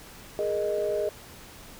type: chord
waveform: sine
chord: Ab suspended second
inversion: none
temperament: equal with one note detuned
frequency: 415.3 / 466.2 / 617.2 Hz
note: Ab4 / Bb4 / Eb5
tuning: 0 / 0 / -14 cents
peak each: -28 / -32 / -27 dBFS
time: 0.39-1.09 s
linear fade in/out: 0 ms
effects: tanh soft clip ceiling -17 dBFS + pink hiss -47 dBFS RMS until 1.79 s